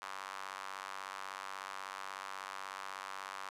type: tone with high-pass filter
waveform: square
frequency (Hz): 48.17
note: G1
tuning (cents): -30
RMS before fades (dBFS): -45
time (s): 0.02-3.49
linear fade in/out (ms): 0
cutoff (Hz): 1100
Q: 2.6
effects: low-pass 10000 Hz 12 dB/octave